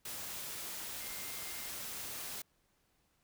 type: tone in noise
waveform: sine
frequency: 2105 Hz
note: C7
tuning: 10 cents sharp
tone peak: -53 dBFS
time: 1-1.69 s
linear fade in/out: 5 ms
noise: white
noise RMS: -43 dBFS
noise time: 0.05-2.42 s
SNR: -13 dB
effects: pink hiss -75 dBFS RMS until 3.23 s

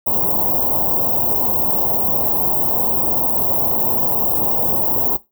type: band-stop noise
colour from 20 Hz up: white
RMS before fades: -17 dBFS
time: 0.06-5.17 s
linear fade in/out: 10 ms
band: 980 to 15000 Hz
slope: 48 dB/octave
effects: noise-tail reverb RT60 0.2 s tail -17 dB re dry + high-pass 60 Hz 12 dB/octave

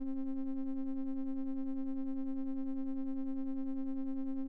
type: ring-modulated tone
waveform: triangle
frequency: 132 Hz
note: C3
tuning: 16 cents sharp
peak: -28 dBFS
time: 0-4.48 s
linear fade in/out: 20 ms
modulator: 137 Hz
effects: none

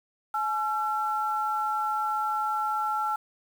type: tone pair together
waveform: sine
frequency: 852.5 / 1352 Hz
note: G#5 / E6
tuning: +45 / +43 cents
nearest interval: minor sixth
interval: 798 cents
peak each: -28 dBFS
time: 0.34-3.16 s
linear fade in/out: 5 ms
effects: 8-bit

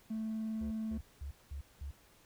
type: tone with vibrato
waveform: triangle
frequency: 220 Hz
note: A3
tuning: in tune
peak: -32 dBFS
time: 0.1-0.98 s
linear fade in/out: 10 ms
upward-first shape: square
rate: 20 Hz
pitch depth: 8 cents each way
type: tone bursts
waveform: sine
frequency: 70.3 Hz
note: C#2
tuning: 25 cents sharp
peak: -39 dBFS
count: 5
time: 0.61-1.91 s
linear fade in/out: 5 ms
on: 100 ms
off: 200 ms
effects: tanh soft clip ceiling -31 dBFS + pink hiss -64 dBFS RMS until 2.25 s

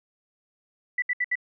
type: tone bursts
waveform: sine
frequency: 1975.5 Hz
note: B6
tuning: in tune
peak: -22 dBFS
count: 4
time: 0.98-1.355 s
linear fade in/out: 5 ms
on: 42 ms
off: 69 ms
effects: none

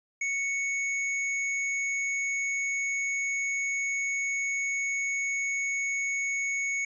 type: tone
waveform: square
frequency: 2217 Hz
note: C#7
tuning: in tune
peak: -28 dBFS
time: 0.21-6.85 s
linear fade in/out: 5 ms
effects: resampled to 22050 Hz

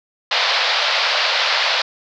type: band-pass noise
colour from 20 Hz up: white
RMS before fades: -18 dBFS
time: 0.31-1.82 s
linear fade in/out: 5 ms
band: 520 to 4800 Hz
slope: 48 dB/octave
effects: none

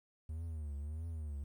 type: tone with vibrato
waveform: triangle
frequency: 76.8 Hz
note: D#2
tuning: 22 cents flat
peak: -37 dBFS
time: 0.29-1.44 s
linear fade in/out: 5 ms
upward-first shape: triangle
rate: 1.6 Hz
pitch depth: 160 cents each way
effects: 12-bit

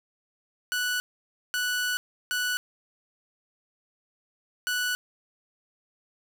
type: tone bursts at uneven times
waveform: sawtooth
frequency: 1480 Hz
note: F#6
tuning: in tune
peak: -22 dBFS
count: 4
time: 0.72-1 / 1.54-1.97 / 2.31-2.57 / 4.67-4.95 s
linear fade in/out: 0 ms
effects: 8-bit

